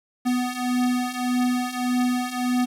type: beating tone pair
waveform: square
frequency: 247.5 / 249.2 Hz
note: B3 / B3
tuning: +4 / +16 cents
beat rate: 1.7 Hz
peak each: -27 / -24 dBFS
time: 0.25-2.66 s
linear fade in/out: 20 ms
effects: resampled to 32000 Hz + 8-bit